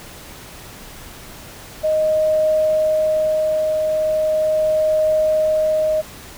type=tone with tremolo; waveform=sine; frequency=622.3 Hz; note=D#5; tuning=in tune; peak=-13 dBFS; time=1.83-6.02 s; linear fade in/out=20 ms; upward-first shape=triangle; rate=0.38 Hz; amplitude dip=30%; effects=pink hiss -38 dBFS RMS until 6.37 s